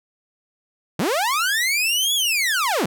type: linear two-way sweep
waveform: sawtooth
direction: up then down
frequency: 134.2 to 3435 to 134.2 Hz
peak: -15 dBFS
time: 0.99-2.86 s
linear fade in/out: 5 ms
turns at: 2.14 s
effects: none